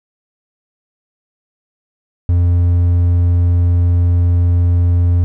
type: tone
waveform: triangle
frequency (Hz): 87.31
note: F2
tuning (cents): 0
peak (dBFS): -7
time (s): 2.29-5.24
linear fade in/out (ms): 0
effects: none